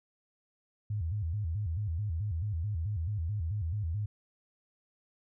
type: tone with vibrato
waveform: sine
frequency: 92.5 Hz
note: F#2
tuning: in tune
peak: -30 dBFS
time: 0.9-4.06 s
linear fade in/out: 5 ms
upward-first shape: square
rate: 4.6 Hz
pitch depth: 220 cents each way
effects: none